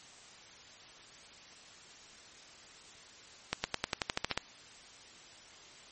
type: accelerating click train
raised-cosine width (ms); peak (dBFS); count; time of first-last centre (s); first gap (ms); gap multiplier
0.2; -12; 11; 3.53-4.376; 110; 0.94
effects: white hiss -54 dBFS RMS until 5.91 s + MP3 32 kbps